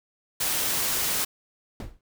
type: noise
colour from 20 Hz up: white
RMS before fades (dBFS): -26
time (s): 0.4-1.25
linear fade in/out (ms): 10
type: noise with exponential decay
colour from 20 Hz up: brown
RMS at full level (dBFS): -26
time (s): 1.8-2.01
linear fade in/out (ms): 2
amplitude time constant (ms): 45
effects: none